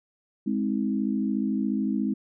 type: chord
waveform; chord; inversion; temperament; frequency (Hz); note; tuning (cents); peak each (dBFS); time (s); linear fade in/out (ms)
sine; Ab major; none; equal with one note detuned; 207.7 / 261.6 / 318.8; Ab3 / C4 / Eb4; 0 / 0 / +42; -26 / -28 / -31; 0.46-2.14; 10
effects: none